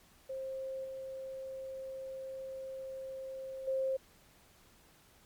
sine tone with level steps, 530 Hz, C5, 22 cents sharp, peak -37 / -40 / -30 dBFS, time 0.29-3.97 s, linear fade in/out 10 ms, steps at 0.84 / 3.67 s, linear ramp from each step 10 ms, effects pink hiss -63 dBFS RMS until 5.25 s + MP3 96 kbps

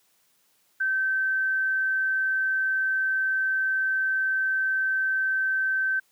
sine tone, 1546 Hz, G6, 24 cents flat, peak -22 dBFS, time 0.8-6 s, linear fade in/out 10 ms, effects white hiss -66 dBFS RMS until 6.11 s + high-pass 100 Hz 12 dB/octave

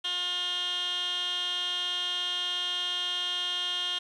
15% pulse tone with band-pass filter, 356.6 Hz, F4, 36 cents sharp, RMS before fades -31 dBFS, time 0.04-3.99 s, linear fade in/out 10 ms, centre 3100 Hz, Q 7.2, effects resampled to 24000 Hz + 9-bit

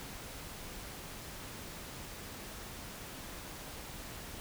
silence, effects pink hiss -46 dBFS RMS until 4.4 s

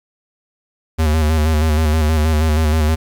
square tone with vibrato, 77.78 Hz, D#2, in tune, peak -13 dBFS, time 0.98-2.96 s, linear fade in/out 20 ms, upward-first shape square, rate 6.3 Hz, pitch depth 44 cents each way, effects 9-bit

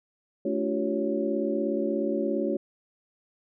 sine tone cluster, 218.4 / 287.2 / 346.2 / 383.2 / 556 Hz, A3 / D4 / F4 / G4 / C#5, -13 / -39 / -15 / -39 / +5 cents, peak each -31 dBFS, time 0.45-2.57 s, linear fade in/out 5 ms, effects none

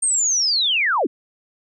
sine linear sweep, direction down, 8710 to 209.1 Hz, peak -16 dBFS, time 0.02-1.07 s, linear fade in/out 10 ms, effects none

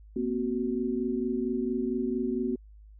sine tone cluster, 234.7 / 259.1 / 372.1 Hz, A#3 / C4 / F#4, +12 / -17 / +10 cents, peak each -31 dBFS, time 0.16-2.56 s, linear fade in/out 5 ms, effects added 52 Hz sine -48 dBFS peak until 2.99 s

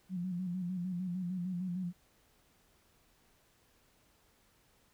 sine tone with vibrato, 180.3 Hz, F#3, 45 cents flat, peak -34 dBFS, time 0.09-1.93 s, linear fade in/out 50 ms, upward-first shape square, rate 6.6 Hz, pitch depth 55 cents each way, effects pink hiss -69 dBFS RMS until 4.93 s

